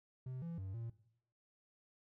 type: tone with pitch steps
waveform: triangle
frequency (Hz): 128.7 / 168 / 95.6 / 115.6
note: C3 / E3 / G2 / A#2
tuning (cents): -28 / +33 / -43 / -14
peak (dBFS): -40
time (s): 0.26-0.9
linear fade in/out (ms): 5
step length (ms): 160
effects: noise-tail reverb RT60 0.7 s tail -17 dB re dry